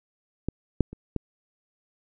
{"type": "clicks", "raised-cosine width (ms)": 3, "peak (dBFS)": [-14, -6, -26, -14], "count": 4, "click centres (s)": [0.486, 0.807, 0.93, 1.163], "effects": []}